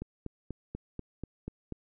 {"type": "click train", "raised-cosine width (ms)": 3, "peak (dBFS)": -24, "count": 8, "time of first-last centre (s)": [0.02, 1.723], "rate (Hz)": 4.11, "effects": []}